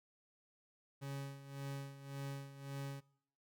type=tone with tremolo; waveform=40% pulse; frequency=138.59 Hz; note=C#3; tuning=in tune; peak=-40 dBFS; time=1.01-3.01 s; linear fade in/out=20 ms; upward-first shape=sine; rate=1.8 Hz; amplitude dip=75%; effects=noise-tail reverb RT60 0.7 s tail -22 dB re dry